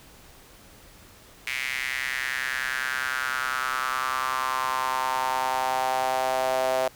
sawtooth tone with high-pass filter sweep, 130 Hz, C3, 11 cents flat, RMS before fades -27 dBFS, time 1.47-6.88 s, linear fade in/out 0 ms, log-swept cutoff 2200 to 620 Hz, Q 4.8, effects pink hiss -51 dBFS RMS until 6.95 s

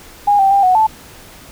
sine tone with pitch steps, 818 / 779 / 795 / 738 / 875 Hz, G#5 / G5 / G5 / F#5 / A5, -26 / -11 / +24 / -5 / -10 cents, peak -8 dBFS, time 0.27-0.87 s, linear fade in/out 10 ms, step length 120 ms, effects pink hiss -39 dBFS RMS until 1.51 s

